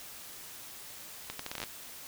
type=accelerating click train; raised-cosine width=0.2 ms; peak=-19 dBFS; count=10; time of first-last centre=1.3-1.637 s; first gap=94 ms; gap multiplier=0.74; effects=white hiss -47 dBFS RMS until 2.07 s